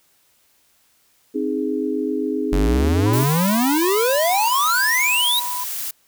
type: chord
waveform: sine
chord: Ab major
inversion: first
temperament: equal with one note detuned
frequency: 263.4 / 311.1 / 415.3 Hz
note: C4 / Eb4 / Ab4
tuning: +12 / 0 / 0 cents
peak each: -24 dBFS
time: 1.34-3.25 s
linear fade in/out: 20 ms
type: exponential sweep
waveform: square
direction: up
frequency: 44.48 to 3960 Hz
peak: -17 dBFS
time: 2.52-5.4 s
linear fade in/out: 10 ms
type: tone with vibrato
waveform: sine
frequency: 987.8 Hz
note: B5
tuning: in tune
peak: -26 dBFS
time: 3.06-5.64 s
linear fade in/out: 5 ms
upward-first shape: sine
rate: 1.2 Hz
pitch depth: 26 cents each way
type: noise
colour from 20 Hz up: blue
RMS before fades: -27 dBFS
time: 3.13-5.91 s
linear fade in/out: 5 ms
effects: white hiss -60 dBFS RMS until 6.07 s